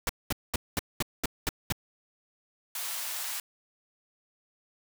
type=noise bursts; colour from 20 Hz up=pink; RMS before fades=-28 dBFS; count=8; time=0.07-1.724 s; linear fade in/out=2 ms; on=23 ms; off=210 ms
type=high-pass noise; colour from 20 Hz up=white; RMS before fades=-35 dBFS; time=2.75-3.4 s; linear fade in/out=2 ms; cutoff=640 Hz; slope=24 dB/octave
effects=none